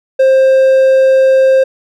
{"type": "tone", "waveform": "triangle", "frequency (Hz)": 529, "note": "C5", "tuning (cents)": 19, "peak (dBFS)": -3, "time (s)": [0.19, 1.64], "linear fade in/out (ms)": 10, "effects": []}